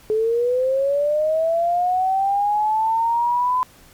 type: linear sweep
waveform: sine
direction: up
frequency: 426.7 to 1016 Hz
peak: -16 dBFS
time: 0.1-3.63 s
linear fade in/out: 0 ms
effects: pink hiss -49 dBFS RMS until 3.93 s + MP3 96 kbps